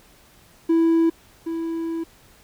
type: tone pair in turn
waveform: triangle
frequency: 329.6 / 329.6 Hz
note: E4 / E4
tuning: 0 / 0 cents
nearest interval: unison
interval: 0 cents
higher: neither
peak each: -12 / -22 dBFS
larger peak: first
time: 0.69-1.1 / 1.46-2.04 s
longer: second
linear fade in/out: 10 ms
effects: tanh soft clip ceiling -8 dBFS + pink hiss -53 dBFS RMS until 2.43 s